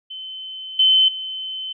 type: tone with level steps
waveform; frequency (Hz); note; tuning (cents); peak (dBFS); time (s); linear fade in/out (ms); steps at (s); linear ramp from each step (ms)
sine; 3062; G7; -41; -30 / -11 / -26; 0.1-1.73; 10; 0.79 / 1.08; 5
effects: none